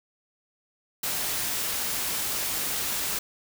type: noise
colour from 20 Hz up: white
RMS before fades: -29 dBFS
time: 1.03-3.19 s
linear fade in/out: 5 ms
effects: none